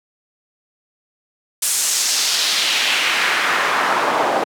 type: noise with band-pass filter sweep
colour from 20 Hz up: pink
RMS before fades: -18 dBFS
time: 1.62-4.44 s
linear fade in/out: 5 ms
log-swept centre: 9100 to 690 Hz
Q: 1.5
effects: high-pass 200 Hz 12 dB/octave